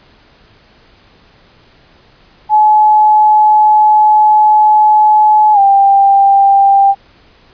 sine tone with pitch glide, 853 to 791.3 Hz, G#5 to G5, +46 to +16 cents, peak -4 dBFS, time 2.49-6.95 s, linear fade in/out 50 ms, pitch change -130 cents, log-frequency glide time 5.53-5.59 s, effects pink hiss -46 dBFS RMS until 7.53 s + resampled to 11025 Hz

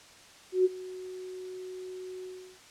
sine tone with ADSR envelope, 370 Hz, F#4, in tune, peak -18 dBFS, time 0.52-2.59 s, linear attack 130 ms, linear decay 28 ms, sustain -20 dB, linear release 350 ms, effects white hiss -53 dBFS RMS until 2.7 s + low-pass 7000 Hz 12 dB/octave

